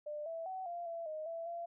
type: tone with pitch steps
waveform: sine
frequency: 597 / 659 / 754 / 692 / 671 / 621 / 665 / 683 Hz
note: D5 / E5 / F#5 / F5 / E5 / D#5 / E5 / F5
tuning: +28 / -1 / +32 / -16 / +31 / -3 / +15 / -39 cents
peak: -39 dBFS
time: 0.06-1.66 s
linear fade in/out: 10 ms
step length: 200 ms
effects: none